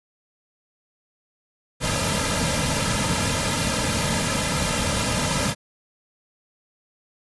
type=noise with comb filter; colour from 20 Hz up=pink; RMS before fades=-23 dBFS; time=1.8-5.55 s; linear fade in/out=50 ms; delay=2.7 ms; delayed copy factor=-0.8; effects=resampled to 24000 Hz